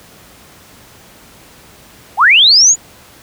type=linear sweep; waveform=sine; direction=up; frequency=677 to 7040 Hz; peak=-4 dBFS; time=2.17-2.76 s; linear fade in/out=50 ms; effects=pink hiss -41 dBFS RMS until 3.22 s + high-pass 60 Hz 12 dB/octave